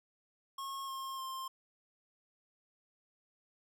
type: tone with pitch steps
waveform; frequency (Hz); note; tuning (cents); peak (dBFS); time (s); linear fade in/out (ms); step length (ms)
square; 1087 / 1071.4 / 1056.1; C#6 / C6 / C6; -34 / +41 / +16; -40; 0.58-1.48; 5; 300
effects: none